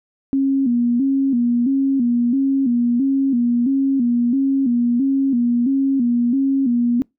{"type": "tone with vibrato", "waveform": "sine", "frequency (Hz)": 255.1, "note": "C4", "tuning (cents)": -44, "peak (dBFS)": -14, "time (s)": [0.33, 7.02], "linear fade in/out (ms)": 0, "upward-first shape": "square", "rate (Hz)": 1.5, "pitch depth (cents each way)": 110, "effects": ["noise-tail reverb RT60 0.2 s tail -26 dB re dry"]}